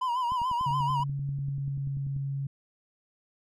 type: tone with vibrato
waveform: triangle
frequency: 986 Hz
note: B5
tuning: 3 cents flat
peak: -24 dBFS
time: 0.01-1.04 s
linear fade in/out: 10 ms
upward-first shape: sine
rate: 6.9 Hz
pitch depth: 84 cents each way
type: click train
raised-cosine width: 5 ms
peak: -30 dBFS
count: 20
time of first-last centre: 0.32-2.165 s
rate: 10.3 Hz
type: tone with pitch glide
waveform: sine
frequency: 140 to 138.15 Hz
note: C#3 to C#3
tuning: +18 to -6 cents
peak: -29 dBFS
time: 0.66-2.47 s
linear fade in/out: 5 ms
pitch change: -24 cents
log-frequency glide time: 1.09-1.83 s
effects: none